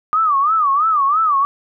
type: tone with vibrato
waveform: sine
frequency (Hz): 1200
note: D6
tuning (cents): +37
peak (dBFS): -12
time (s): 0.13-1.45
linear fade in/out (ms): 0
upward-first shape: sine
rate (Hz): 3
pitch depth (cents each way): 170
effects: none